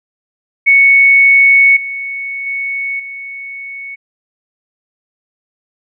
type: tone with level steps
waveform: sine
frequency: 2217 Hz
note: C#7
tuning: in tune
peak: -4 / -19 / -16 / -24 dBFS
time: 0.66-3.96 s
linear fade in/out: 20 ms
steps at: 1.76 / 2.46 / 2.99 s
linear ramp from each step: 10 ms
effects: none